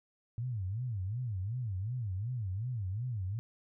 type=tone with vibrato; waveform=sine; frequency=108.2 Hz; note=A2; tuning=29 cents flat; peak=-33 dBFS; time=0.38-3.39 s; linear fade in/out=0 ms; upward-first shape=sine; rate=2.7 Hz; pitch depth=290 cents each way; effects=none